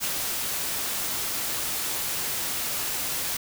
white noise with ADSR envelope, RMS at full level -27 dBFS, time 0-3.37 s, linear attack 38 ms, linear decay 97 ms, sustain -2 dB, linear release 5 ms, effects none

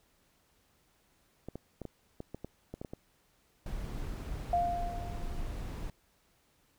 clicks, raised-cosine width 2 ms, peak -27 dBFS, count 11, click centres 1.486 / 1.556 / 1.817 / 1.853 / 2.204 / 2.346 / 2.446 / 2.74 / 2.815 / 2.848 / 2.935 s
brown noise, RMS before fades -38 dBFS, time 3.66-5.9 s, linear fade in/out 2 ms
sine tone with exponential decay, 698.5 Hz, F5, in tune, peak -24 dBFS, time 4.53-5.59 s, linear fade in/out 2 ms, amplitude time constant 230 ms
effects pink hiss -70 dBFS RMS until 6.78 s

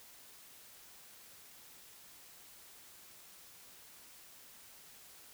silence, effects white hiss -57 dBFS RMS until 5.33 s

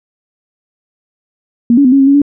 sine tone with pitch steps, 236.6 / 282.7 / 252.4 / 275.4 / 269.7 / 279.1 / 286.7 Hz, A#3 / C#4 / B3 / C#4 / C#4 / C#4 / D4, +26 / +34 / +38 / -11 / -47 / +12 / -42 cents, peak -4 dBFS, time 1.7-2.218 s, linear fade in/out 2 ms, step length 74 ms, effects none

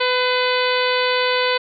harmonic tone with a mistuned harmonic, 501 Hz, B4, 25 cents sharp, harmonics 1 / 2 / 3 / 4 / 5 / 6 / 7 / 8 / 9, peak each -20 / -23 / -25 / -26 / -27 / -28 / -28 / -29 / -30 dBFS, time 0-1.58 s, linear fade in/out 10 ms, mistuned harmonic 4, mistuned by +26 cents, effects none

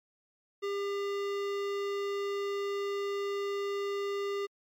sine tone with hard clipping, 401 Hz, G4, 39 cents sharp, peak -33 dBFS, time 0.62-4.47 s, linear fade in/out 20 ms, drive 18 dB, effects MP3 96 kbps

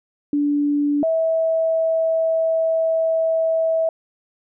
sine tone pair in turn, 290.3 / 649.8 Hz, D4 / E5, -20 / -25 cents, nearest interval octave + major second, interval 1395 cents, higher second, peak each -16 dBFS, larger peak neither, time 0.33-1.03 / 1.03-3.89 s, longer second, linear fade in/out 2 ms, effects none

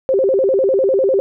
sine tone with vibrato, 455 Hz, A#4, 42 cents flat, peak -11 dBFS, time 0.09-1.2 s, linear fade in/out 0 ms, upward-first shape square, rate 10 Hz, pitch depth 260 cents each way, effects none

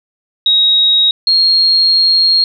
sine tone pair in turn, 3793 / 4257 Hz, A#7 / C8, +29 / +29 cents, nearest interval major second, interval 200 cents, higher second, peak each -7 dBFS, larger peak neither, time 0.46-1.11 / 1.27-2.44 s, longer second, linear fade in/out 2 ms, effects none

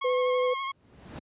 sawtooth tone with vibrato, 1084 Hz, C#6, 39 cents flat, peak -26 dBFS, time 0.01-0.72 s, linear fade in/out 10 ms, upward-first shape sine, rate 12 Hz, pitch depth 25 cents each way
sine tone, 502 Hz, B4, 28 cents sharp, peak -23 dBFS, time 0.04-0.54 s, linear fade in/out 10 ms
brown noise with exponential growth, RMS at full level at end -33 dBFS, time 0.59-1.19 s, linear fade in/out 2 ms, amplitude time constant 130 ms
effects high-pass 100 Hz 12 dB/octave + resampled to 8000 Hz

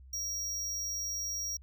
square tone, 5660 Hz, F8, 22 cents sharp, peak -34 dBFS, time 0.13-1.57 s, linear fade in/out 5 ms, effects added 65 Hz sine -50 dBFS peak until 1.62 s

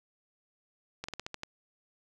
slowing click train, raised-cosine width 0.2 ms, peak -20 dBFS, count 7, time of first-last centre 1.04-1.434 s, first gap 45 ms, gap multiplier 1.15, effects none

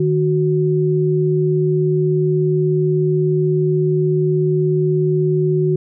sine tone pair together, 153.4 / 369.9 Hz, D#3 / F#4, -24 / 0 cents, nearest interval octave + minor third, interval 1524 cents, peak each -16 dBFS, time 0-5.76 s, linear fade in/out 5 ms, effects none

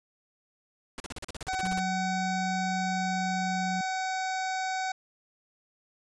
pink noise bursts, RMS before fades -38 dBFS, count 14, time 0.98-1.794 s, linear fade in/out 0 ms, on 21 ms, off 40 ms
harmonic tone, 754 Hz, F#5, 32 cents sharp, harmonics 1 / 2 / 3 / 5 / 6 / 7 / 8 / 9 / 10, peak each -30 / -36 / -40 / -44 / -46 / -47 / -48 / -49 / -50 dBFS, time 1.48-4.92 s, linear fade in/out 5 ms
sine tone with pitch glide, 185 to 183.72 Hz, F#3 to F#3, 0 to -12 cents, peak -31 dBFS, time 1.63-3.81 s, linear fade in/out 2 ms, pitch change -12 cents, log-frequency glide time 2.57-3.67 s
effects resampled to 22050 Hz

